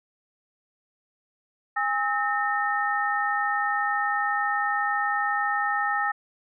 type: tone cluster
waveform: sine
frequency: 818 / 1290 / 1824 Hz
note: G#5 / E6 / A#6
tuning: -26 / -38 / -38 cents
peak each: -27 dBFS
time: 1.76-6.12 s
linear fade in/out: 10 ms
effects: none